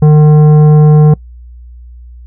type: tone with tanh clipping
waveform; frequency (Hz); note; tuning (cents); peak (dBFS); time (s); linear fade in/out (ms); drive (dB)
sine; 151.5; D#3; -46; -3; 0.02-1.14; 5; 11
effects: noise-tail reverb RT60 0.1 s tail -24 dB re dry + added 60 Hz sine -29 dBFS peak until 2.26 s

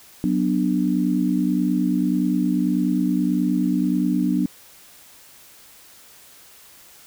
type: chord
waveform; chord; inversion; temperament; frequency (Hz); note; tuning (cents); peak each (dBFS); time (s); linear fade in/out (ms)
sine; B minor; second; just; 185.21 / 246.9 / 296.3; F#3 / B3 / D4; +2 / 0 / +15; -22; 0.24-4.46; 0
effects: white hiss -48 dBFS RMS until 7.06 s

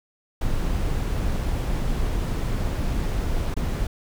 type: noise with dropouts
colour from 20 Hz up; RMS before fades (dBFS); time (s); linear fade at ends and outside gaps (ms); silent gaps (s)
brown; -24; 0.41-3.87; 5; 3.542-3.565
effects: none

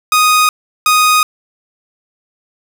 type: tone pair in turn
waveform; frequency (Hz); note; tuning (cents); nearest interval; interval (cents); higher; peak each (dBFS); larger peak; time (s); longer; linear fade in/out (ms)
sawtooth; 1244.5 / 1244.5; D#6 / D#6; 0 / 0; unison; 0; neither; -4; neither; 0.12-0.49 / 0.86-1.23; neither; 2
effects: none

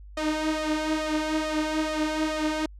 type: tone with flanger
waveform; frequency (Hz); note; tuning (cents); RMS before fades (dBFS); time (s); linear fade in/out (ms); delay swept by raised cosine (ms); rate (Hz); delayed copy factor
sawtooth; 310; D#4; -6; -27; 0.17-2.66; 5; 1.6 to 4.6; 2.3; +0.6
effects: added 50 Hz sine -42 dBFS peak until 2.79 s + low-pass 7000 Hz 12 dB/octave

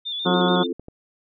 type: tone with vibrato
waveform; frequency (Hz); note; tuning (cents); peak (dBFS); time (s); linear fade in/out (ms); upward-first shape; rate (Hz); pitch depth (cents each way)
sine; 3520; A7; 0; -26; 0.05-0.67; 20; square; 6.9; 41
type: harmonic tone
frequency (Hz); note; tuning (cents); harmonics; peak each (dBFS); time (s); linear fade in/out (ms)
180; F#3; -47; 1 / 2 / 3 / 4 / 5 / 6 / 7 / 8; -21 / -24 / -26 / -27 / -28 / -29 / -29 / -30; 0.25-0.64; 20
type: chord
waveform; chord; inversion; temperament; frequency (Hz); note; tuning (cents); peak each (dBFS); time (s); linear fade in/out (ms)
sine; F major seventh; second; equal; 261.6 / 329.6 / 349.2 / 440; C4 / E4 / F4 / A4; 0 / 0 / 0 / 0; -28 / -33 / -29 / -29; 0.25-0.73; 5
type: clicks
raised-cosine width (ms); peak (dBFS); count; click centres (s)
2; -25; 2; 0.796 / 0.884
effects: none

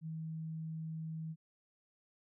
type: tone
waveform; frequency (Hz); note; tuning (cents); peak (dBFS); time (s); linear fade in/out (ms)
sine; 160; D#3; +49; -39; 0.01-1.36; 50
effects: none

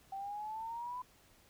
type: exponential sweep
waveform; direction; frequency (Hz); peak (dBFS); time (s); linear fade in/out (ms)
sine; up; 772 to 1008; -39; 0.12-1.02; 5
effects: pink hiss -65 dBFS RMS until 1.49 s

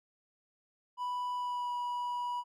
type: tone with pitch glide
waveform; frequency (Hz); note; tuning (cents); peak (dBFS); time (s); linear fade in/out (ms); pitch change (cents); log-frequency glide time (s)
triangle; 987.8 to 974.8; B5 to B5; 0 to -23; -31; 0.97-2.44; 50; -23; 1.34-1.73
effects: none

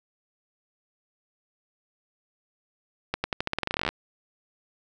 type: accelerating click train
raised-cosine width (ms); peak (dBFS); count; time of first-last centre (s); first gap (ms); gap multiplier
0.3; -10; 19; 3.14-3.89; 100; 0.88
effects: none

